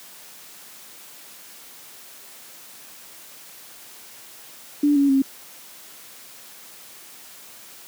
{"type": "tone with pitch steps", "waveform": "sine", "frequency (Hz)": [291.4, 280.7, 270.3], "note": ["D4", "C#4", "C#4"], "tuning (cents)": [-13, 22, -44], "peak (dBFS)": -14, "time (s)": [4.83, 5.22], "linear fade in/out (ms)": 5, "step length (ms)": 130, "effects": ["white hiss -44 dBFS RMS until 7.87 s", "high-pass 150 Hz 12 dB/octave"]}